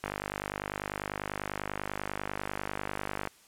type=click train; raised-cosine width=0.5 ms; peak=-17 dBFS; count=163; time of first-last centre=0.04-3.274 s; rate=50.1 Hz; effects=white hiss -59 dBFS RMS until 3.47 s + low-pass 11000 Hz 12 dB/octave